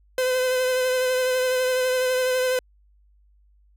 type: tone with vibrato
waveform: 45% pulse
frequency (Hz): 510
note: C5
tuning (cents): -44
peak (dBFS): -20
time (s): 0.18-2.59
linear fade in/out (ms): 2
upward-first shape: triangle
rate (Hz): 12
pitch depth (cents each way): 25
effects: added 50 Hz sine -55 dBFS peak until 3.76 s